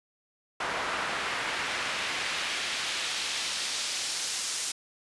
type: noise with band-pass filter sweep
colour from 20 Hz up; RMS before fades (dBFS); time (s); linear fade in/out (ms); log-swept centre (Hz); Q
pink; -32; 0.6-4.72; 5; 1300 to 6900; 0.97
effects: resampled to 24000 Hz